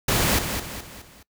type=noise with echo; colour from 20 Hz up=pink; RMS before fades=-21 dBFS; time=0.08-0.39 s; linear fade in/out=5 ms; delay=210 ms; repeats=4; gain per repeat=-7 dB; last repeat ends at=1.23 s; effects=noise-tail reverb RT60 0.1 s tail -21 dB re dry